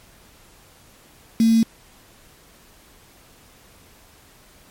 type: tone with quantisation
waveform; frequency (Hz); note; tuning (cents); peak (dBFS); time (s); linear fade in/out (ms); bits
sine; 226; A3; +47; -12; 1.4-1.63; 2; 5
effects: pink hiss -51 dBFS RMS until 4.7 s + MP3 64 kbps